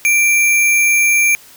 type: tone with sample-and-hold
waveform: sine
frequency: 2354 Hz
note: D7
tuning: 3 cents sharp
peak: -9 dBFS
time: 0.05-1.35 s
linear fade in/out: 0 ms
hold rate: 8820 Hz
effects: white hiss -42 dBFS RMS until 1.56 s